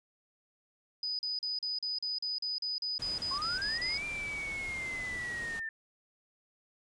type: tone bursts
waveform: sine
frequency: 4978 Hz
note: D#8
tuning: in tune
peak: -32 dBFS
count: 15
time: 1.03-3.976 s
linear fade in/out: 2 ms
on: 160 ms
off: 39 ms
type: noise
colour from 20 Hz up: pink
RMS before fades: -46 dBFS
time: 2.99-5.6 s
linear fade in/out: 10 ms
type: linear two-way sweep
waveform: sine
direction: up then down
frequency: 1049 to 2383 to 1777 Hz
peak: -35 dBFS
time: 3.31-5.69 s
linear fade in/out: 2 ms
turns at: 4.05 s
effects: resampled to 22050 Hz